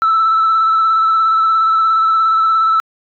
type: tone with vibrato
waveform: sine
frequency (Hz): 1318.5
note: E6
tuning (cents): 0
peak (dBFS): -8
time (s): 0.02-2.8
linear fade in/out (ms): 0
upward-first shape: square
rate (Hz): 17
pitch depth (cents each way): 17
effects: tanh soft clip ceiling -7 dBFS